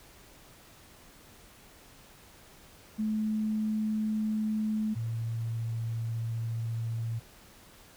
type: tone pair in turn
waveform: sine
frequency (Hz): 215.8 / 114.32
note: A3 / A#2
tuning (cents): -33 / -33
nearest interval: major seventh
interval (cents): 1100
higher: first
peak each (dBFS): -27 / -30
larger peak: first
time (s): 2.98-4.95 / 4.95-7.2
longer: second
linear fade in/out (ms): 20
effects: pink hiss -55 dBFS RMS until 7.96 s